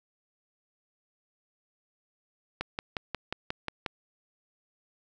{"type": "click train", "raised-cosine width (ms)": 0.3, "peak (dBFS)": -15, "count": 8, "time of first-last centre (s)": [2.61, 3.862], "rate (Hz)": 5.59, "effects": []}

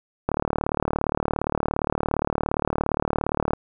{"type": "click train", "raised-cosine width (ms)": 1, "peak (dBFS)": -8, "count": 122, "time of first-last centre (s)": [0.29, 3.534], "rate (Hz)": 37.3, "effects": []}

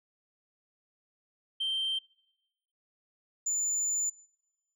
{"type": "tone pair in turn", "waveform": "sine", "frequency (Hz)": [3136, 7027], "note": ["G7", "A8"], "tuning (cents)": [0, -3], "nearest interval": "octave + major second", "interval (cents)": 1397, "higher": "second", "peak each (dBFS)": [-27, -25], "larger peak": "second", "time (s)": [[1.6, 1.99], [3.46, 4.1]], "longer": "second", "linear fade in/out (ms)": 10, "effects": ["noise-tail reverb RT60 1.0 s tail -26 dB re dry", "tanh soft clip ceiling -26 dBFS"]}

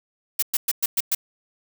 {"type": "noise bursts", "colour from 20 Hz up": "blue", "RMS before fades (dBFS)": -21, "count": 6, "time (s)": [0.39, 1.15], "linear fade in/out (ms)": 5, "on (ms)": 35, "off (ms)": 110, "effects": []}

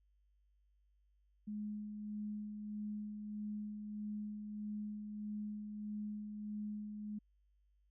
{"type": "tone with tremolo", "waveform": "sine", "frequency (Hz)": 210, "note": "G#3", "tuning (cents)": 19, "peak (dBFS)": -39, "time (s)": [1.47, 7.19], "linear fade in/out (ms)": 10, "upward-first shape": "sine", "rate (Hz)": 1.6, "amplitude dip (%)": 40, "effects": ["added 50 Hz sine -70 dBFS peak until 7.9 s"]}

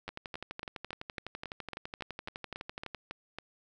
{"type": "two click trains", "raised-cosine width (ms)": 0.3, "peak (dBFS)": [-23, -23], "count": [13, 35], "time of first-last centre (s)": [[0.08, 3.386], [0.09, 2.947]], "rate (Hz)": [3.63, 11.9], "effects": []}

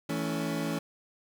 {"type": "chord", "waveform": "30% pulse", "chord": "A major", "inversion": "second", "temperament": "equal with one note detuned", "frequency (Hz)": [164.81, 220, 281.1], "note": ["E3", "A3", "C#4"], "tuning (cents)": [0, 0, 24], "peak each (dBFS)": [-31, -33, -31], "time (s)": [0.09, 0.79], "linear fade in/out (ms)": 5, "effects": []}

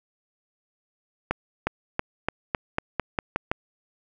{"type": "accelerating click train", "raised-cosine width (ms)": 0.5, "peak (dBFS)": -8, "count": 10, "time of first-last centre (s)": [1.31, 3.515], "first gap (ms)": 360, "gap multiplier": 0.9, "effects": []}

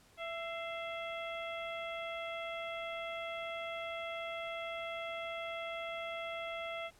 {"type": "harmonic tone with a mistuned harmonic", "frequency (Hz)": 665, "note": "E5", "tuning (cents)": 15, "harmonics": [1, 2, 3, 4, 5], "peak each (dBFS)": [-41, -46, -45, -49, -49], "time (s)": [0.17, 6.91], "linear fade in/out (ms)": 50, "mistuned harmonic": 3, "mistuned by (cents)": 73, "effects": ["pink hiss -64 dBFS RMS until 6.99 s", "low-pass 12000 Hz 12 dB/octave"]}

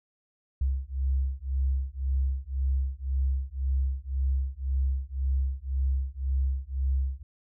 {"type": "beating tone pair", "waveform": "sine", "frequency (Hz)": [65.8, 67.7], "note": ["C2", "C#2"], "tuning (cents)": [10, -40], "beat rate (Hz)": 1.9, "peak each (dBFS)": -28, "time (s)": [0.61, 7.23], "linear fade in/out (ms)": 5, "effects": []}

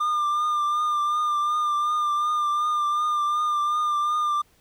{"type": "tone with vibrato", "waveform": "triangle", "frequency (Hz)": 1200, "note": "D6", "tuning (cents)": 37, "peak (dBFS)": -19, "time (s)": [0, 4.42], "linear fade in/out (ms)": 10, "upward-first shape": "triangle", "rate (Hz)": 2.7, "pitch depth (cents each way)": 33, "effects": ["pink hiss -61 dBFS RMS until 4.6 s"]}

